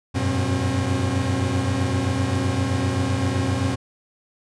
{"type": "tone cluster", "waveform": "40% pulse", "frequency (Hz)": [90.9, 98.6, 121.9, 267.9], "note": ["F#2", "G2", "B2", "C4"], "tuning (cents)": [-30, 11, -22, 41], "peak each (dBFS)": -25, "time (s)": [0.14, 3.76], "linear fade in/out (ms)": 20, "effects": ["resampled to 22050 Hz"]}